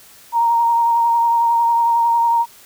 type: tone with vibrato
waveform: sine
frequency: 932.3 Hz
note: A#5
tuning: in tune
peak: -12 dBFS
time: 0.32-2.46 s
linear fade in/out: 50 ms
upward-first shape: triangle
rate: 11 Hz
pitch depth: 22 cents each way
effects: white hiss -45 dBFS RMS until 2.65 s